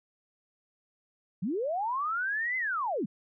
sine linear two-way sweep, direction up then down, 155.3 to 2071 to 155.3 Hz, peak -28 dBFS, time 1.42-3.06 s, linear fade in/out 10 ms, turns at 2.57 s, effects none

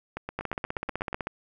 two click trains, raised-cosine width 0.5 ms, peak -15 / -18 dBFS, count 15 / 9, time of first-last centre 0.39-1.271 / 0.17-1.129 s, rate 15.9 / 8.34 Hz, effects none

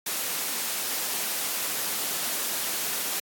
white noise, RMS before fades -29 dBFS, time 0.06-3.2 s, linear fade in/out 5 ms, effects high-pass 200 Hz 12 dB/octave + AAC 64 kbps

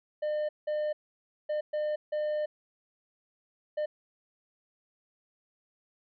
triangle tone bursts at uneven times, 604 Hz, D5, 48 cents sharp, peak -26 dBFS, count 6, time 0.22-0.49 / 0.67-0.93 / 1.49-1.61 / 1.73-1.96 / 2.12-2.46 / 3.77-3.86 s, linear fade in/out 10 ms, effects resampled to 11025 Hz

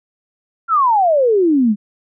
sine exponential sweep, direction down, 1404 to 197.6 Hz, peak -10 dBFS, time 0.68-1.76 s, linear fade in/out 50 ms, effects none

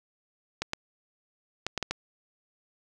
clicks, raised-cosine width 0.2 ms, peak -12 dBFS, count 6, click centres 0.62 / 0.734 / 1.666 / 1.777 / 1.827 / 1.91 s, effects none

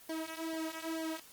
sawtooth tone with flanger, 322.4 Hz, E4, 38 cents flat, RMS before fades -39 dBFS, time 0.09-1.2 s, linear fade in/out 5 ms, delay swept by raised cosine 0.76 to 3.36 ms, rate 2.2 Hz, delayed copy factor -0.85, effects white hiss -56 dBFS RMS until 1.32 s + Opus 24 kbps

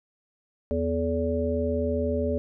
harmonic tone with a mistuned harmonic, 82.1 Hz, E2, 6 cents flat, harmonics 1 / 3 / 5 / 7, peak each -29 / -29 / -29 / -29 dBFS, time 0.71-2.38 s, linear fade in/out 0 ms, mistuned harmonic 5, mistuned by +68 cents, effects none

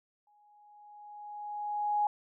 sine tone with exponential growth, 832 Hz, G#5, 3 cents sharp, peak -24 dBFS, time 0.27-2.07 s, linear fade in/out 2 ms, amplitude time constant 390 ms, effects none

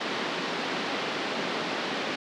pink band-pass noise, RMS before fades -31 dBFS, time 0-2.16 s, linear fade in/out 10 ms, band 210 to 4400 Hz, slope 24 dB/octave, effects none

